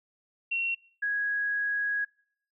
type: tone pair in turn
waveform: sine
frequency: 2731 / 1658.4 Hz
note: F7 / G#6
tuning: -39 / -3 cents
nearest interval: major sixth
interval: 864 cents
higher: first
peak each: -26 / -26 dBFS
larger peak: neither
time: 0.51-0.75 / 1.02-2.05 s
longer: second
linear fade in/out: 10 ms
effects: noise-tail reverb RT60 0.6 s tail -24 dB re dry